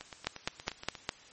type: two click trains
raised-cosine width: 0.2 ms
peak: -24 / -12 dBFS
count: 9 / 5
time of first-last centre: 0.01-0.952 / 0.27-1.091 s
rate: 8.49 / 4.87 Hz
effects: white hiss -55 dBFS RMS until 1.32 s + MP3 32 kbps